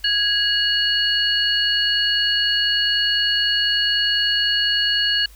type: tone cluster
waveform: sine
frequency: 1655 / 2891 / 4379 Hz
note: G#6 / F#7 / C#8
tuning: -6 / -41 / -22 cents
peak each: -22 / -20 / -21 dBFS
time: 0.04-5.26 s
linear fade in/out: 5 ms
effects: added 50 Hz sine -43 dBFS peak until 5.35 s + white hiss -51 dBFS RMS until 5.35 s